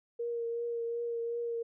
sine tone with vibrato, 468.3 Hz, A#4, 8 cents sharp, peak -32 dBFS, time 0.19-1.63 s, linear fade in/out 10 ms, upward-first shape triangle, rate 2.7 Hz, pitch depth 21 cents each way, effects none

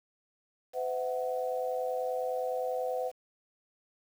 sine tone cluster, 507 / 656 / 746 Hz, B4 / E5 / F#5, +45 / -9 / +14 cents, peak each -32 / -37 / -36 dBFS, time 0.73-3.12 s, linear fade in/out 50 ms, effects 9-bit

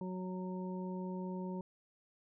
harmonic tone, 184.5 Hz, F#3, 5 cents flat, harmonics 1 / 2 / 3 / 5, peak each -39 / -45 / -50 / -49 dBFS, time 0.01-1.61 s, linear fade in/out 2 ms, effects none

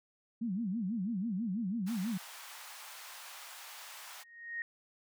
sine tone with vibrato, 207.7 Hz, G#3, in tune, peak -32 dBFS, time 0.41-2.18 s, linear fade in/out 10 ms, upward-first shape sine, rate 6.1 Hz, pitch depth 250 cents each way
pink high-pass noise, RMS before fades -49 dBFS, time 1.86-4.24 s, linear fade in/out 20 ms, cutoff 810 Hz, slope 24 dB/octave
sine tone with exponential growth, 1864.7 Hz, A#6, in tune, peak -33 dBFS, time 4.02-4.62 s, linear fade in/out 1 ms, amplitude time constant 130 ms
effects none

